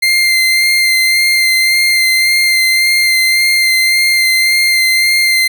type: tone with vibrato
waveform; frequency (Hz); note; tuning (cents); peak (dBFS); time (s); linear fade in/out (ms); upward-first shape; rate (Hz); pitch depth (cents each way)
30% pulse; 2093; C7; 0; -6; 0.02-5.48; 10; sine; 1.8; 17
effects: none